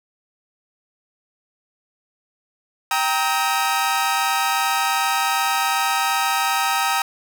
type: chord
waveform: sawtooth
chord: Eb major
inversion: first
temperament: equal with one note detuned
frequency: 784 / 932.3 / 1277.3 Hz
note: G5 / Bb5 / Eb6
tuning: 0 / 0 / +45 cents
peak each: -19 dBFS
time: 2.91-7.02 s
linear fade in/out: 2 ms
effects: 8-bit